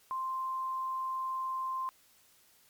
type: tone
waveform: sine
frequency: 1046.5 Hz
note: C6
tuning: in tune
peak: -32 dBFS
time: 0.11-1.89 s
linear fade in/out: 0 ms
effects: white hiss -64 dBFS RMS until 2.69 s + MP3 96 kbps